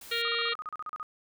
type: noise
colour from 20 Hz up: white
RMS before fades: -47 dBFS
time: 0.01-0.22 s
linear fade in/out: 5 ms
type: harmonic tone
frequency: 466.2 Hz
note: A#4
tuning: in tune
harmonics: 1 / 3 / 4 / 5 / 6 / 7 / 8 / 9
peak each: -36 / -36 / -36 / -36 / -36 / -36 / -36 / -36 dBFS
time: 0.11-0.54 s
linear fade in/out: 10 ms
type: tone bursts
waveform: sine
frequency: 1244.5 Hz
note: D#6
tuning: in tune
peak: -34 dBFS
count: 12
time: 0.25-1.029 s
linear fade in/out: 0 ms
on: 31 ms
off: 37 ms
effects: none